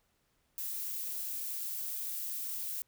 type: noise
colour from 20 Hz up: violet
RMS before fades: -38 dBFS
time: 0.58-2.82 s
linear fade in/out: 0 ms
effects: pink hiss -75 dBFS RMS until 2.87 s